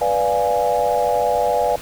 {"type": "chord", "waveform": "sine", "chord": "B diminished seventh", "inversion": "none", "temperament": "equal", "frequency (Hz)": [493.9, 587.3, 698.5, 830.6], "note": ["B4", "D5", "F5", "Ab5"], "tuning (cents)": [0, 0, 0, 0], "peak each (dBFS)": -21, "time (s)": [0.01, 1.76], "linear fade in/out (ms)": 5, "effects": ["pink hiss -36 dBFS RMS until 1.81 s"]}